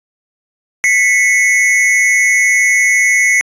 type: tone pair together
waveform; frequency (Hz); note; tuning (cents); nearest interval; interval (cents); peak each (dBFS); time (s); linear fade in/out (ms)
square; 1993 / 2193; B6 / C#7; +15 / -19; major second; 166; -12; 0.84-3.41; 0
effects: resampled to 22050 Hz